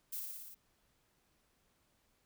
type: noise with echo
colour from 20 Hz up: violet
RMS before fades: -41 dBFS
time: 0.12-0.2 s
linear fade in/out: 10 ms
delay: 58 ms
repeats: 6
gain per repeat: -2 dB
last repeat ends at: 0.548 s
effects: pink hiss -75 dBFS RMS until 2.25 s